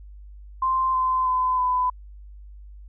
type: tone with pitch steps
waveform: sine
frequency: 1044 / 1030.2 / 1016.6 / 1003.2 Hz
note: C6 / C6 / B5 / B5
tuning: -4 / -27 / +50 / +27 cents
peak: -19 dBFS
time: 0.62-1.9 s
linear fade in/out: 5 ms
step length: 320 ms
effects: added 50 Hz sine -40 dBFS peak until 2.88 s